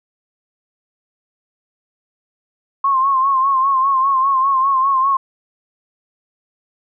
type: tone with vibrato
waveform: sine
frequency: 1075 Hz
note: C6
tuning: 47 cents sharp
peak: -12 dBFS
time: 2.84-5.17 s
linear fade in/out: 5 ms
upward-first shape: sine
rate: 5 Hz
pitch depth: 59 cents each way
effects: none